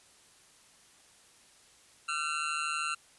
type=tone with amplitude modulation; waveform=25% pulse; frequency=1359 Hz; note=F6; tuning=48 cents flat; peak=-24 dBFS; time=2.08-2.95 s; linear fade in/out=10 ms; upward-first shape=sine; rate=153 Hz; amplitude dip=75%; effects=white hiss -60 dBFS RMS until 3.18 s + resampled to 24000 Hz